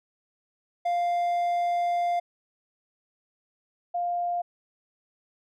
triangle / sine tone pair in turn, 698.5 / 701.2 Hz, F5 / F5, 0 / +7 cents, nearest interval unison, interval 7 cents, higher second, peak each -21 / -25 dBFS, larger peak first, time 0.85-2.2 / 3.94-4.42 s, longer first, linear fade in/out 10 ms, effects none

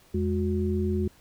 sine tone cluster, 85.6 / 206.6 / 365 Hz, F2 / G#3 / F#4, -34 / -9 / -24 cents, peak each -27 / -28 / -29 dBFS, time 0.14-1.08 s, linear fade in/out 5 ms, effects pink hiss -58 dBFS RMS until 1.2 s

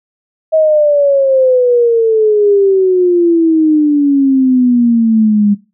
sine exponential sweep, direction down, 640 to 202.3 Hz, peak -6 dBFS, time 0.52-5.55 s, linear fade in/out 20 ms, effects noise-tail reverb RT60 0.3 s tail -20 dB re dry

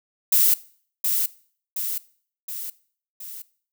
violet noise with echo, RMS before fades -17 dBFS, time 0.32-0.54 s, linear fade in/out 5 ms, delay 720 ms, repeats 4, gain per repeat -5 dB, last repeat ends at 3.42 s, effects noise-tail reverb RT60 0.5 s tail -20 dB re dry

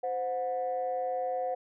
sine tone pair together, 518 / 728.6 Hz, C5 / F#5, -17 / -27 cents, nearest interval tritone, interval 590 cents, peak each -31 / -31 dBFS, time 0.03-1.55 s, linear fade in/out 10 ms, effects tanh soft clip ceiling -23 dBFS

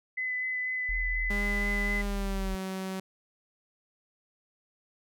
sine tone with vibrato, 2014 Hz, B6, 33 cents sharp, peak -29 dBFS, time 0.17-2.02 s, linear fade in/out 10 ms, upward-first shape sine, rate 4.1 Hz, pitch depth 11 cents each way
sine tone, 41.2 Hz, E1, in tune, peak -30 dBFS, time 0.89-2.55 s, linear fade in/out 0 ms
sawtooth tone with pitch glide, 203.1 to 189.5 Hz, G#3 to F#3, -38 to +42 cents, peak -29 dBFS, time 1.3-3 s, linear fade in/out 5 ms, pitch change -120 cents, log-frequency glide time 1.99-2.56 s
effects none

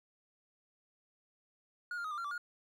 triangle tone with pitch steps, 1440 / 1399 / 1259 / 1193 / 1376 / 1163 / 1428 Hz, F#6 / F6 / D#6 / D6 / F6 / D6 / F6, -47 / +3 / +20 / +27 / -26 / -17 / +38 cents, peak -35 dBFS, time 1.91-2.379 s, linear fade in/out 2 ms, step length 67 ms, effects none

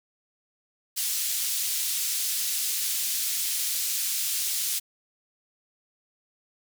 white band-pass noise, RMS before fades -28 dBFS, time 0.96-4.8 s, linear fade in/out 20 ms, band 3400 to 16000 Hz, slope 12 dB/octave, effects none

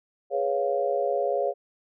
sine chord, C# dominant seventh, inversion second, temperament equal, 415.3 / 493.9 / 554.4 / 698.5 Hz, G#4 / B4 / C#5 / E#5, 0 / 0 / 0 / 0 cents, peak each -29 / -31 / -26 / -29 dBFS, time 0.3-1.54 s, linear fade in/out 50 ms, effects none

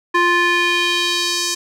square tone with band-pass filter sweep, 349.2 Hz, F4, in tune, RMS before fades -17 dBFS, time 0.14-1.55 s, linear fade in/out 10 ms, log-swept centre 1400 to 6100 Hz, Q 1.7, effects none

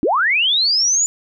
sine linear sweep, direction up, 244.1 to 7040 Hz, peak -13 dBFS, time 0.03-1.06 s, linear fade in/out 0 ms, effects none

